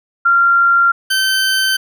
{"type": "tone pair in turn", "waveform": ["sine", "20% pulse"], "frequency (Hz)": [1383, 1543.2], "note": ["F6", "G6"], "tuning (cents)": [-17, -28], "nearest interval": "major second", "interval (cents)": 189, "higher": "second", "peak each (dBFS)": -8, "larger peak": "neither", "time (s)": [[0.25, 0.92], [1.1, 1.77]], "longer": "neither", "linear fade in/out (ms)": 10, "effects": []}